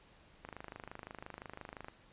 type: click train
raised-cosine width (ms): 0.5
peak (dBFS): -30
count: 38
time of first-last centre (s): 0.45-1.884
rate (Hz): 25.8
effects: pink hiss -63 dBFS RMS until 2.12 s + resampled to 8000 Hz